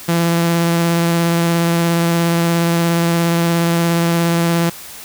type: tone with vibrato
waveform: sawtooth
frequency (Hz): 168.9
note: E3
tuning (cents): +42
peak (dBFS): -9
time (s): 0.08-4.7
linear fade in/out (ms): 10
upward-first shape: sine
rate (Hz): 17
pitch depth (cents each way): 12
effects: white hiss -34 dBFS RMS until 5.04 s